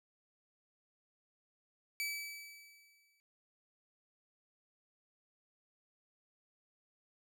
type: tone with exponential decay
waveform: sawtooth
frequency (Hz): 2300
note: D7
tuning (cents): -37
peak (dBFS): -31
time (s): 2-3.2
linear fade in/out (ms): 0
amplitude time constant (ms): 260
effects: none